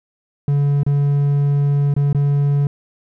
triangle tone with dropouts, 142.7 Hz, D3, 49 cents flat, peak -11 dBFS, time 0.48-2.67 s, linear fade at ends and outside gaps 2 ms, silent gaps 0.833-0.864 / 1.94-1.964 / 2.129-2.147 s, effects none

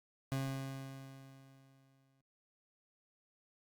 30% pulse tone with exponential decay, 134.8 Hz, C#3, 48 cents flat, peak -31 dBFS, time 0.32-2.21 s, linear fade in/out 0 ms, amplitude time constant 410 ms, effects Opus 48 kbps

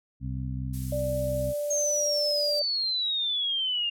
harmonic tone, 64.4 Hz, C2, 27 cents flat, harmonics 1 / 2 / 3 / 4, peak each -34 / -32 / -40 / -39 dBFS, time 0.2-1.54 s, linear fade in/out 50 ms
violet noise, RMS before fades -39 dBFS, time 0.73-2.6 s, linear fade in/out 10 ms
sine tone, 587.3 Hz, D5, in tune, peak -27 dBFS, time 0.92-2.62 s, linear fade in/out 5 ms
sine exponential sweep, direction down, 6510 to 2794 Hz, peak -25 dBFS, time 1.7-3.9 s, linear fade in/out 10 ms
effects low-pass 12000 Hz 12 dB/octave

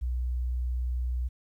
sine tone, 61.74 Hz, B1, in tune, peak -26 dBFS, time 0.01-1.29 s, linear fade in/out 20 ms, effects tanh soft clip ceiling -22 dBFS + 11-bit

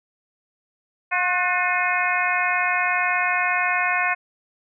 harmonic tone with a mistuned harmonic, 358.3 Hz, F4, 44 cents sharp, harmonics 2 / 3 / 4 / 5 / 6 / 7, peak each -26 / -26 / -26 / -26 / -26 / -26 dBFS, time 1.11-4.15 s, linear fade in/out 20 ms, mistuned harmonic 4, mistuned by +52 cents, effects none

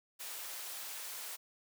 white high-pass noise, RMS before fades -44 dBFS, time 0.19-1.37 s, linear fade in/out 20 ms, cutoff 540 Hz, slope 12 dB/octave, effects none

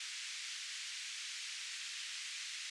pink band-pass noise, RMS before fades -45 dBFS, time 0-2.7 s, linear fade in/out 5 ms, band 2000 to 7500 Hz, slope 24 dB/octave, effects resampled to 24000 Hz

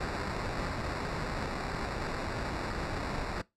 pink noise with sample-and-hold, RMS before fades -35 dBFS, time 0-3.42 s, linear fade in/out 10 ms, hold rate 3150 Hz, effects noise-tail reverb RT60 0.2 s tail -21 dB re dry + low-pass 6000 Hz 12 dB/octave

